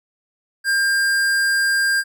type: tone with hard clipping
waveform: sine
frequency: 1600 Hz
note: G6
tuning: 35 cents sharp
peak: -17 dBFS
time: 0.64-2.04 s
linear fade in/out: 50 ms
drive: 18 dB
effects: none